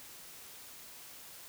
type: silence
effects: white hiss -51 dBFS RMS until 1.48 s